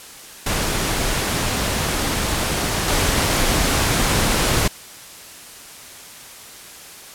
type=noise with level steps; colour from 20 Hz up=pink; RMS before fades=-21 / -18 dBFS; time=0.46-4.68 s; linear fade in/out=5 ms; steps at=2.88 s; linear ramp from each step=2 ms; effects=white hiss -39 dBFS RMS until 7.14 s + low-pass 12000 Hz 12 dB/octave